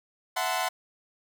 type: chord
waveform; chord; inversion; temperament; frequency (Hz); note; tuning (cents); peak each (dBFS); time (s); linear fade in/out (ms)
sawtooth; F# half-diminished seventh; third; equal with one note detuned; 659.3 / 740 / 880 / 1030.3; E5 / F#5 / A5 / C6; 0 / 0 / 0 / -27; -30 / -26 / -31 / -28; 0.36-0.69; 10
effects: none